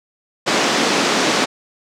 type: band-pass noise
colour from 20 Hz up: pink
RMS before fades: -17 dBFS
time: 0.46-1.46 s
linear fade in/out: 20 ms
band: 210 to 6700 Hz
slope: 24 dB/octave
effects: none